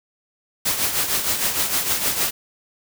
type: noise with tremolo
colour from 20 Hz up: white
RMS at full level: -19 dBFS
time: 0.65-2.31 s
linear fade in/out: 10 ms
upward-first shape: triangle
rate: 6.5 Hz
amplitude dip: 65%
effects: none